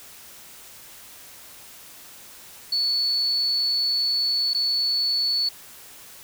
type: tone with dropouts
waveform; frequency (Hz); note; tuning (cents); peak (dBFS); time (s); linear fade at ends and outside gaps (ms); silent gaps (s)
sine; 4435; C#8; 0; -20; 2.72-5.49; 5; 4.535-4.546
effects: white hiss -45 dBFS RMS until 6.23 s